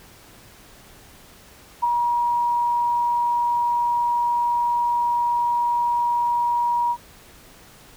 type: tone with ADSR envelope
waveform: sine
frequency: 955 Hz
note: A#5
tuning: 42 cents sharp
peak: -15 dBFS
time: 1.82-6.97 s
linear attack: 18 ms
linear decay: 17 ms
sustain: -3 dB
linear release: 61 ms
effects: pink hiss -48 dBFS RMS until 7.96 s